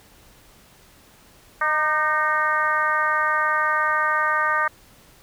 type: harmonic tone with a mistuned harmonic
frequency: 308.6 Hz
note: D#4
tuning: 14 cents flat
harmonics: 2 / 3 / 4 / 5 / 6 / 7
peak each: -30 / -27 / -22 / -24 / -25 / -36 dBFS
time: 1.61-4.68 s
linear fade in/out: 5 ms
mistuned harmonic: 4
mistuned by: -33 cents
effects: pink hiss -52 dBFS RMS until 5.22 s